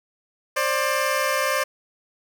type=tone pair together; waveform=15% pulse; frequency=531 / 592.4 Hz; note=C5 / D5; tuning=+25 / +15 cents; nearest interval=major second; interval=190 cents; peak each=-17 dBFS; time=0.56-1.64 s; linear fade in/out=10 ms; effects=none